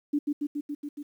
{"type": "tone with echo", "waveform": "sine", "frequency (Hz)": 291.7, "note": "D4", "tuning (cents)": -12, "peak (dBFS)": -22, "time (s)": [0.13, 0.19], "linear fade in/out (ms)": 10, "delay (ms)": 140, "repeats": 6, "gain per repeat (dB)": -2, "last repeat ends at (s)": 1.03, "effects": ["10-bit"]}